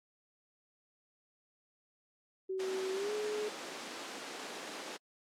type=tone with pitch glide; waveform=sine; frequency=379 to 423 Hz; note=F#4 to G#4; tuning=+42 to +32 cents; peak=-34 dBFS; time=2.49-3.49 s; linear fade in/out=10 ms; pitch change=+190 cents; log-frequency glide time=2.93-3.12 s
type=high-pass noise; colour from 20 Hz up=pink; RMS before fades=-44 dBFS; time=2.59-4.97 s; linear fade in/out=10 ms; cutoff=270 Hz; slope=24 dB/octave
effects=low-pass 7000 Hz 12 dB/octave + AAC 64 kbps